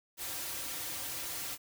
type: noise with comb filter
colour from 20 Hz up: white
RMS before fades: -39 dBFS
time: 0.17-1.58 s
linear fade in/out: 50 ms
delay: 4.7 ms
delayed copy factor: -0.95
effects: none